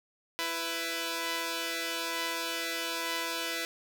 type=tone pair together; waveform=5% pulse; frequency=332.1 / 497.6 Hz; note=E4 / B4; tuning=+13 / +13 cents; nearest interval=perfect fifth; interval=700 cents; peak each=-23 dBFS; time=0.39-3.65 s; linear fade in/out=0 ms; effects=none